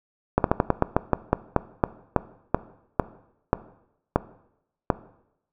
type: slowing click train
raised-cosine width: 1 ms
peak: -3 dBFS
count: 17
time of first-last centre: 0.38-4.902 s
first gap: 62 ms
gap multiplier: 1.18
effects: noise-tail reverb RT60 0.8 s tail -17 dB re dry